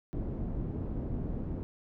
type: low-pass noise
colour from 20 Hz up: pink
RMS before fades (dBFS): -35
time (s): 0.13-1.63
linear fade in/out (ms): 0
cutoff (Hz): 330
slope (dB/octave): 12
effects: none